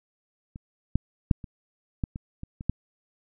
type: clicks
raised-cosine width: 5 ms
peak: -27 / -9 / -6 / -26 / -14 / -22 / -24 / -24 / -11 dBFS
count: 9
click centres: 0.559 / 0.956 / 1.312 / 1.442 / 2.038 / 2.159 / 2.434 / 2.609 / 2.696 s
effects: none